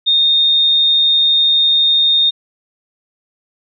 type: tone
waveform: sine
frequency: 3674 Hz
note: A#7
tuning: 26 cents flat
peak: -9 dBFS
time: 0.06-2.31 s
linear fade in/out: 20 ms
effects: none